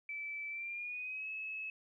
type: tone with pitch glide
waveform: sine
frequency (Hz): 2316 to 2585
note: D7 to E7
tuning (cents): -25 to -34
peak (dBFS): -39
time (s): 0.09-1.7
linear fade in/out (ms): 2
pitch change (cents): +191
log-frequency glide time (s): 0.49-1.29
effects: 13-bit